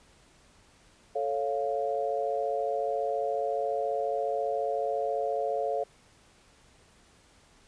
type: chord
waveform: sine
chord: A augmented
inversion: none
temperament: equal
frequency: 440 / 554.4 / 698.5 Hz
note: A4 / C#5 / E#5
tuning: 0 / 0 / 0 cents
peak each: -32 / -31 / -31 dBFS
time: 1.15-5.84 s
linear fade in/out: 10 ms
effects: pink hiss -60 dBFS RMS until 7.67 s + resampled to 22050 Hz